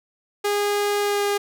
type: tone with pitch glide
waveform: sawtooth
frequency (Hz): 410 to 406.7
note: G#4 to G#4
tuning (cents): -22 to -36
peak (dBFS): -16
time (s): 0.44-1.38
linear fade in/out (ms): 10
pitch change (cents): -14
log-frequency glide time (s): 1.01-1.23
effects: none